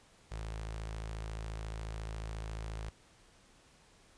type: tone with notch filter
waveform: sawtooth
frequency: 54.2 Hz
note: A1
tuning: 25 cents flat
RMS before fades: -41 dBFS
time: 0.31-2.9 s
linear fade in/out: 10 ms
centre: 250 Hz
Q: 1.1
effects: pink hiss -63 dBFS RMS until 4.17 s + resampled to 22050 Hz